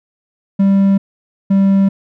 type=tone pair in turn; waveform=triangle; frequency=196.2 / 195.4 Hz; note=G3 / G3; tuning=+2 / -5 cents; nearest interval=unison; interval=7 cents; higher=first; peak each=-6 dBFS; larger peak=neither; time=0.59-0.98 / 1.5-1.89 s; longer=neither; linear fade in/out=10 ms; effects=none